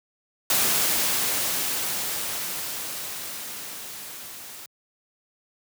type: noise with level ramp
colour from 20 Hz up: white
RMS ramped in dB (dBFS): -21 to -41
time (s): 0.5-4.66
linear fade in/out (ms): 2
effects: high-pass 100 Hz 12 dB/octave